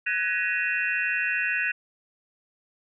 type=tone cluster; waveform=sine; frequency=1502 / 1677 / 1895 / 2487 / 2700 Hz; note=F#6 / G#6 / A#6 / D#7 / E7; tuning=+26 / +16 / +28 / -1 / +41 cents; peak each=-30 dBFS; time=0.06-1.72 s; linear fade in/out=10 ms; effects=none